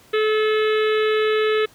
harmonic tone, 431.7 Hz, A4, 33 cents flat, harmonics 1 / 3 / 4 / 5 / 6 / 7 / 8 / 9, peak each -17 / -27 / -29 / -31 / -33 / -34 / -35 / -36 dBFS, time 0.13-1.66 s, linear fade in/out 10 ms, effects pink hiss -51 dBFS RMS until 1.74 s + high-pass 60 Hz 12 dB/octave

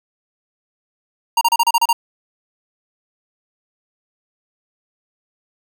square tone bursts, 932.3 Hz, A#5, in tune, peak -12 dBFS, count 8, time 1.37-1.93 s, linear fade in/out 5 ms, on 42 ms, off 32 ms, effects none

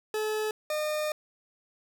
40% pulse tone pair in turn, 430 / 608.1 Hz, A4 / D#5, -40 / -40 cents, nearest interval tritone, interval 600 cents, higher second, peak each -27 dBFS, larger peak neither, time 0.14-0.51 / 0.7-1.12 s, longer second, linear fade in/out 2 ms, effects none

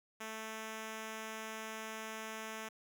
5% pulse tone, 220 Hz, A3, in tune, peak -31 dBFS, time 0.2-2.69 s, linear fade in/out 10 ms, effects none

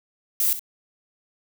violet noise with echo, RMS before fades -21 dBFS, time 0.4-0.53 s, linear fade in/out 2 ms, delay 64 ms, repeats 1, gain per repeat -12 dB, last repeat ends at 0.594 s, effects none

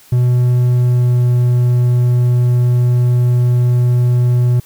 triangle tone with pitch glide, 123.47 to 122.69 Hz, B2 to B2, 0 to -11 cents, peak -7 dBFS, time 0.12-4.6 s, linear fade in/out 5 ms, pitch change -11 cents, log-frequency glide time 0.69-1.3 s, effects white hiss -45 dBFS RMS until 4.65 s

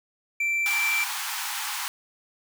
triangle tone, 2343 Hz, D7, 5 cents flat, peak -21 dBFS, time 0.4-1.04 s, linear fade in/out 5 ms
pink high-pass noise, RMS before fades -31 dBFS, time 0.66-1.88 s, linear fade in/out 0 ms, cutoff 790 Hz, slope 96 dB/octave
effects none

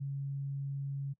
sine tone, 138.8 Hz, C#3, 3 cents sharp, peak -34 dBFS, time 0-1.14 s, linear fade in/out 20 ms, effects noise-tail reverb RT60 0.1 s tail -22 dB re dry

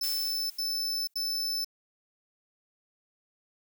45% pulse tone bursts, 5274 Hz, E8, in tune, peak -29 dBFS, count 3, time 0.01-1.646 s, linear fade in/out 5 ms, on 490 ms, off 83 ms
blue noise with exponential decay, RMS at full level -34 dBFS, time 0.03-1.14 s, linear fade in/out 5 ms, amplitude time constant 240 ms
effects none

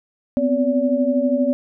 sine tone cluster, 248.9 / 261.3 / 573 Hz, B3 / C4 / D5, +14 / -2 / -43 cents, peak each -20 dBFS, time 0.37-1.53 s, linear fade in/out 0 ms, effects none

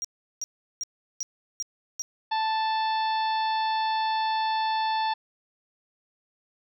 triangle tone bursts, 5700 Hz, F8, 34 cents sharp, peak -27 dBFS, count 6, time 0.02-2.02 s, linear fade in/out 0 ms, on 25 ms, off 370 ms
harmonic tone, 880 Hz, A5, in tune, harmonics 1 / 2 / 3 / 4 / 5 / 6, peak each -24 / -36 / -40 / -37 / -38 / -48 dBFS, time 2.31-5.14 s, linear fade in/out 10 ms
effects none

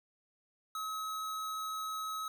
square tone, 1281 Hz, E6, 50 cents flat, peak -37 dBFS, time 0.75-2.28 s, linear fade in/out 2 ms, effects none

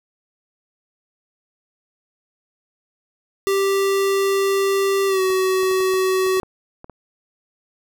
square tone with pitch glide, 392 to 376.2 Hz, G4 to F#4, 0 to +29 cents, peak -17 dBFS, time 3.47-6.4 s, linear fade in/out 0 ms, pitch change -71 cents, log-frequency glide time 5.07-5.21 s
clicks, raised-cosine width 1 ms, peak -24 dBFS, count 10, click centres 5.303 / 5.632 / 5.713 / 5.805 / 5.938 / 6.265 / 6.372 / 6.432 / 6.844 / 6.897 s
effects none

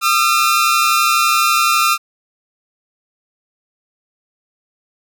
sawtooth tone pair together, 1217 / 1348.9 Hz, D#6 / E6, -39 / +39 cents, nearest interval major second, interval 178 cents, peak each -11 dBFS, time 0.01-1.98 s, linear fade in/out 50 ms, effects none

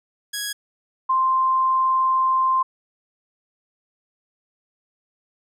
10% pulse / sine tone pair in turn, 1661.2 / 1046.5 Hz, G#6 / C6, 0 / 0 cents, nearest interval minor sixth, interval 800 cents, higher first, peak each -17 / -16 dBFS, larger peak second, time 0.33-0.53 / 1.09-2.63 s, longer second, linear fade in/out 10 ms, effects none

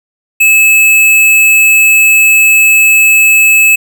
square tone, 2600 Hz, E7, 24 cents flat, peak -4 dBFS, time 0.4-3.76 s, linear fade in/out 10 ms, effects none

